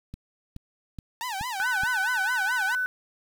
click train, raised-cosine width 5 ms, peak -25 dBFS, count 5, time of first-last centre 0.14-1.835 s, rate 2.36 Hz
sawtooth tone with vibrato, 880 Hz, A5, in tune, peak -26 dBFS, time 1.21-2.75 s, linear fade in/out 0 ms, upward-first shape sine, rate 4.7 Hz, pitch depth 250 cents each way
sine tone, 1500 Hz, F#6, 23 cents sharp, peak -24 dBFS, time 1.6-2.86 s, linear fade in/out 0 ms
effects 8-bit

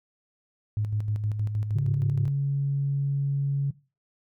sine tone with tremolo, 105.7 Hz, G#2, 31 cents sharp, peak -23 dBFS, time 0.77-2.28 s, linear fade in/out 0 ms, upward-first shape square, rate 6.4 Hz, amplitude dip 50%
sine tone, 139.7 Hz, C#3, 14 cents sharp, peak -22 dBFS, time 1.75-3.71 s, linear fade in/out 10 ms
effects noise-tail reverb RT60 0.3 s tail -18 dB re dry + tanh soft clip ceiling -16 dBFS

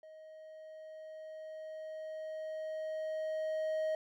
triangle tone with level ramp, 628 Hz, D#5, 16 cents sharp, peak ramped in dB -49 to -29 dBFS, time 0.03-3.95 s, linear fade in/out 2 ms, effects none

